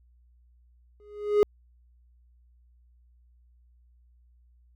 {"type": "tone with exponential growth", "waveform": "triangle", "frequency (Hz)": 415.3, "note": "G#4", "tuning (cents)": 0, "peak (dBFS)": -12, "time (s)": [1, 1.43], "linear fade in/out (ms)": 0, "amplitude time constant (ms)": 92, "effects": ["added 60 Hz sine -57 dBFS peak until 4.75 s"]}